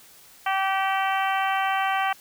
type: harmonic tone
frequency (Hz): 386.2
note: G4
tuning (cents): -26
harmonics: 2 / 3 / 4 / 5 / 6 / 7 / 8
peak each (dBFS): -24 / -28 / -30 / -32 / -34 / -35 / -36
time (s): 0.46-2.13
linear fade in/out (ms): 5
effects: white hiss -51 dBFS RMS until 2.2 s